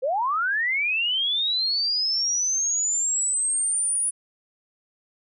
sine linear sweep, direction up, 483.1 to 9830 Hz, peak -21 dBFS, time 0.02-4.11 s, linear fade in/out 20 ms, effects none

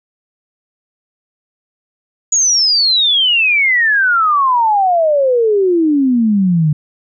sine exponential sweep, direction down, 6870 to 146.83 Hz, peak -9 dBFS, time 2.32-6.73 s, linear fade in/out 5 ms, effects none

